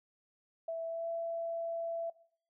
sine tone with pitch glide, 659.3 to 668.5 Hz, E5 to E5, 0 to +24 cents, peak -34 dBFS, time 0.68-2.1 s, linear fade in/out 5 ms, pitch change +24 cents, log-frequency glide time 0.86-1.08 s, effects noise-tail reverb RT60 0.6 s tail -20 dB re dry

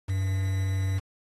triangle tone with quantisation, 95.9 Hz, G2, 37 cents flat, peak -22 dBFS, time 0.08-1 s, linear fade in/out 20 ms, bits 7, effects AAC 32 kbps

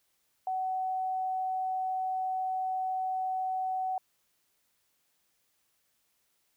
sine tone, 751 Hz, F#5, 26 cents sharp, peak -29 dBFS, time 0.47-3.98 s, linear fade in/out 2 ms, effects white hiss -74 dBFS RMS until 6.56 s

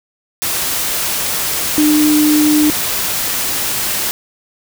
sine tone in noise, 301.7 Hz, D4, 47 cents sharp, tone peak -9 dBFS, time 1.78-2.7 s, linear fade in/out 0 ms, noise white, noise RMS -18 dBFS, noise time 0.42-4.11 s, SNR +6 dB, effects none

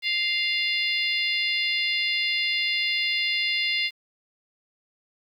harmonic tone, 698.5 Hz, F5, in tune, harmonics 3 / 4 / 5 / 6 / 7, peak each -26 / -28 / -30 / -32 / -33 dBFS, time 0.02-3.91 s, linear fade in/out 50 ms, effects 9-bit

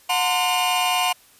45% pulse tone cluster, 727 / 906 / 1036 / 2410 / 2844 Hz, F#5 / A#5 / C6 / D7 / F7, -31 / -50 / -17 / +44 / +31 cents, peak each -23 / -28 / -25 / -28 / -25 dBFS, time 0.09-1.13 s, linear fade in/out 10 ms, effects white hiss -53 dBFS RMS until 1.39 s + resampled to 32000 Hz

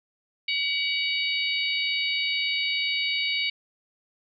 harmonic tone with a mistuned harmonic, 757 Hz, F#5, 39 cents sharp, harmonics 3 / 4 / 5 / 6, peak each -27 / -29 / -31 / -33 dBFS, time 0.48-3.5 s, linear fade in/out 5 ms, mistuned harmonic 4, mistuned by -58 cents, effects none

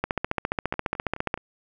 two click trains, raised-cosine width 0.5 ms, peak -9 / -22 dBFS, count 20 / 4, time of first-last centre 0.04-1.341 / 0.74-1.376 s, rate 14.6 / 4.72 Hz, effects none

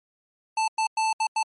square tone bursts at uneven times, 881 Hz, A5, 2 cents sharp, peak -22 dBFS, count 5, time 0.57-0.68 / 0.78-0.87 / 0.97-1.13 / 1.2-1.27 / 1.36-1.43 s, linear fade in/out 5 ms, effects MP3 48 kbps

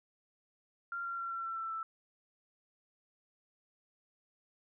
sine tone with pitch steps, 1386 / 1375.6 / 1365.3 / 1355.1 / 1345 / 1334.9 / 1324.9 Hz, F6 / F6 / F6 / E6 / E6 / E6 / E6, -14 / -27 / -40 / +47 / +34 / +21 / +8 cents, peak -36 dBFS, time 0.92-1.83 s, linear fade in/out 2 ms, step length 130 ms, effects none

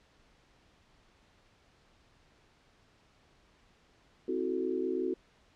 sine chord, F# half-diminished seventh, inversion second, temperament equal with one note detuned, 261.6 / 324 / 370 / 440 Hz, C4 / E4 / F#4 / A4, 0 / -30 / 0 / 0 cents, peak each -37 / -37 / -32 / -38 dBFS, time 4.28-5.14 s, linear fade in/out 5 ms, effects pink hiss -65 dBFS RMS until 5.55 s + low-pass 5000 Hz 12 dB/octave

